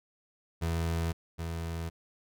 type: tone pair in turn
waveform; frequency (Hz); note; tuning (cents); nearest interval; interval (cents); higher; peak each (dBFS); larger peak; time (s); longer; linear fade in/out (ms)
30% pulse; 83 / 83; E2 / E2; +12 / +12; unison; 0; neither; -26 / -31; first; 0.61-1.13 / 1.38-1.9; neither; 20
effects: none